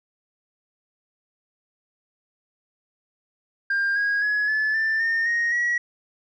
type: tone with pitch steps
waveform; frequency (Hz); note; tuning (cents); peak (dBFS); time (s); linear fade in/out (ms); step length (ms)
sine; 1600 / 1642.1 / 1685.4 / 1729.8 / 1775.3 / 1822.1 / 1870 / 1919.3; G6 / G#6 / G#6 / A6 / A6 / A#6 / A#6 / B6; +35 / -20 / +25 / -30 / +15 / -40 / +5 / -50; -18; 3.7-5.78; 5; 260
effects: tanh soft clip ceiling -18 dBFS